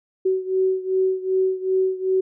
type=beating tone pair; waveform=sine; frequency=376 / 378.6 Hz; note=F#4 / F#4; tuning=+28 / +40 cents; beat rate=2.6 Hz; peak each=-20 / -23 dBFS; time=0.25-2.21 s; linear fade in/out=10 ms; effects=none